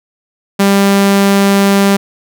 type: tone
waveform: sawtooth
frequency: 198.2 Hz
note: G3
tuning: 19 cents sharp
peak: -3 dBFS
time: 0.59-1.97 s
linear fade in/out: 10 ms
effects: none